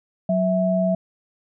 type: tone pair together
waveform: sine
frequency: 185 / 655.1 Hz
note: F#3 / E5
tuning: 0 / -11 cents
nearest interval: octave + minor seventh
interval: 2189 cents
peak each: -20 dBFS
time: 0.29-0.95 s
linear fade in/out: 5 ms
effects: none